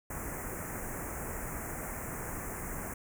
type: band-stop noise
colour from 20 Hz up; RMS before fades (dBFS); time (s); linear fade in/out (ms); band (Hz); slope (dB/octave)
pink; -39; 0.1-2.94; 5; 2200 to 6700; 48
effects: none